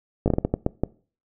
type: slowing click train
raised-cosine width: 2 ms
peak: -7 dBFS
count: 9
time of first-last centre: 0.26-0.836 s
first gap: 18 ms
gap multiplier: 1.38
effects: noise-tail reverb RT60 0.4 s tail -22 dB re dry